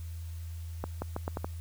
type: accelerating click train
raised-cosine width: 1 ms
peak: -19 dBFS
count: 6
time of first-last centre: 0.84-1.445 s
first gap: 180 ms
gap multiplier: 0.8
effects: added 83 Hz sine -37 dBFS peak until 1.6 s + white hiss -57 dBFS RMS until 1.6 s